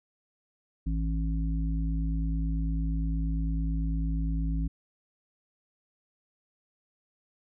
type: harmonic tone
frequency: 54.4 Hz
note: A1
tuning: 19 cents flat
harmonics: 1 / 3 / 5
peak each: -27 / -33 / -37 dBFS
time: 0.86-4.68 s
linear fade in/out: 10 ms
effects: none